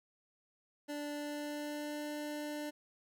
25% pulse tone with pitch glide, 293.1 to 297.4 Hz, D4 to D4, -3 to +22 cents, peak -35 dBFS, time 0.88-2.71 s, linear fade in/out 20 ms, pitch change +25 cents, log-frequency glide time 1.11-2.06 s, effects none

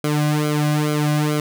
sawtooth tone with flanger, 150 Hz, D3, 37 cents sharp, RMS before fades -19 dBFS, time 0.04-1.4 s, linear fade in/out 2 ms, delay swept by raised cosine 1.1 to 2.3 ms, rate 2.3 Hz, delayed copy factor -1, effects none

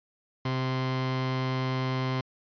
sawtooth tone pair together, 130 / 520 Hz, C3 / C5, -11 / -11 cents, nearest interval 2 octaves, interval 2400 cents, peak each -23 / -30 dBFS, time 0.45-2.21 s, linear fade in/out 5 ms, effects resampled to 11025 Hz

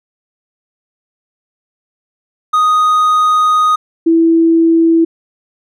triangle / sine tone pair in turn, 1244.5 / 329.6 Hz, D#6 / E4, 0 / 0 cents, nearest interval octave + major seventh, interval 2300 cents, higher first, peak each -6 dBFS, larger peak neither, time 2.53-3.76 / 4.06-5.05 s, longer first, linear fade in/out 10 ms, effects none

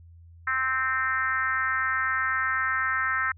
sine tone with frequency modulation, 1568 Hz, G6, in tune, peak -23 dBFS, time 0.47-3.32 s, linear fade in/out 5 ms, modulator 260 Hz, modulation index 1.5, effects added 84 Hz sine -47 dBFS peak until 3.37 s

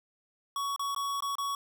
square tone with dropouts, 1120 Hz, C#6, 18 cents sharp, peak -31 dBFS, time 0.56-1.55 s, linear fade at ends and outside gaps 2 ms, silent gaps 0.762-0.794 / 0.948-0.962 / 1.205-1.223 / 1.354-1.383 s, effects none

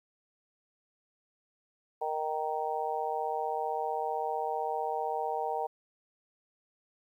harmonic tone, 155.56 Hz, D#3, in tune, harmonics 3 / 4 / 5 / 6, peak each -36 / -38 / -33 / -37 dBFS, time 2.01-5.67 s, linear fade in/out 10 ms, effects 11-bit

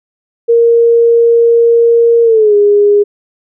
sine tone with pitch glide, 466.2 to 410.6 Hz, A#4 to G#4, 0 to -20 cents, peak -4 dBFS, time 0.48-3.04 s, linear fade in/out 20 ms, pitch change -220 cents, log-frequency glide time 2.23-2.55 s, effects none

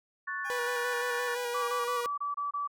sine chord, F# minor, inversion second, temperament equal, 1108.7 / 1480 / 1760 Hz, C#6 / F#6 / A6, 0 / 0 / 0 cents, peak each -38 / -39 / -35 dBFS, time 0.27-1.35 s, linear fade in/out 10 ms
20% pulse tone with tremolo, 810 Hz, G#5, 43 cents flat, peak -37 dBFS, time 0.44-1.86 s, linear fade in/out 20 ms, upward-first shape square, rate 4.3 Hz, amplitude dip 30%
sawtooth tone with vibrato, 486.1 Hz, B4, 28 cents flat, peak -28 dBFS, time 0.5-2.06 s, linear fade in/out 0 ms, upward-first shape square, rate 5.8 Hz, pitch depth 21 cents each way
sine tone bursts, 1153 Hz, D6, 32 cents flat, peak -30 dBFS, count 7, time 1.54-2.676 s, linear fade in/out 10 ms, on 140 ms, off 26 ms
effects none

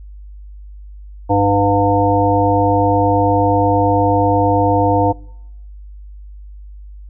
harmonic tone with a mistuned harmonic, 100 Hz, G2, 35 cents sharp, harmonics 1 / 3 / 5 / 7 / 9, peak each -17 / -17 / -17 / -17 / -17 dBFS, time 1.29-5.13 s, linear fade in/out 20 ms, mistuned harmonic 7, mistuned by +21 cents, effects noise-tail reverb RT60 0.9 s tail -26 dB re dry + added 50 Hz sine -32 dBFS peak until 7.09 s

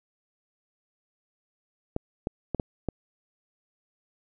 clicks, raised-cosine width 2 ms, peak -14 dBFS, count 5, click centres 1.964 / 2.271 / 2.547 / 2.598 / 2.887 s, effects none

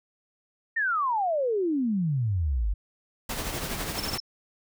sine exponential sweep, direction down, 1864.7 to 45.76 Hz, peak -23 dBFS, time 0.76-2.74 s, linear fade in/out 10 ms
pink noise with tremolo, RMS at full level -30 dBFS, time 3.29-4.18 s, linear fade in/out 5 ms, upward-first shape triangle, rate 12 Hz, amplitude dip 50%
sine tone bursts, 5340 Hz, E8, 22 cents sharp, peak -29 dBFS, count 5, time 3.98-4.202 s, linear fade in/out 5 ms, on 22 ms, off 28 ms
effects none

